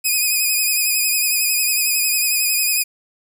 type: tone with vibrato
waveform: 5% pulse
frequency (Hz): 2489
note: D#7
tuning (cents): 0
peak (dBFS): -7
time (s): 0.04-2.84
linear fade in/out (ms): 20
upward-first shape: sine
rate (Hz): 11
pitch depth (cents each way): 45
effects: none